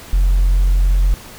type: tone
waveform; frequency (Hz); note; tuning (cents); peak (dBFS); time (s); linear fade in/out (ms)
sine; 45; F#1; -47; -8; 0.13-1.14; 0
effects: tanh soft clip ceiling -8 dBFS + pink hiss -37 dBFS RMS until 1.38 s